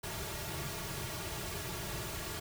pink noise with comb filter, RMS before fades -40 dBFS, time 0.03-2.4 s, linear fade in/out 10 ms, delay 3.9 ms, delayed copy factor -0.9, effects none

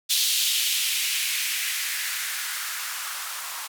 violet noise with band-pass filter sweep, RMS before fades -27 dBFS, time 0.09-3.68 s, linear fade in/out 20 ms, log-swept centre 3600 to 1000 Hz, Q 2.2, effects none

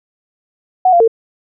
sine tone with pitch steps, 741 / 691 / 453.1 Hz, F#5 / F5 / A#4, +2 / -19 / -49 cents, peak -6 dBFS, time 0.85-1.078 s, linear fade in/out 5 ms, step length 76 ms, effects none

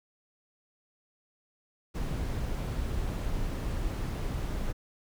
brown noise, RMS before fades -32 dBFS, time 1.94-4.73 s, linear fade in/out 20 ms, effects none

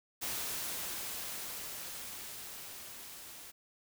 white noise with level ramp, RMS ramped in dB -37 to -50 dBFS, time 0.21-3.52 s, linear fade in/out 20 ms, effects none

